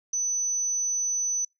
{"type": "tone", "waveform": "sine", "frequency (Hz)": 6000, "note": "F#8", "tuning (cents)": 23, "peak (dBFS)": -24, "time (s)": [0.13, 1.45], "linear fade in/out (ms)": 5, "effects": ["noise-tail reverb RT60 0.2 s tail -26 dB re dry"]}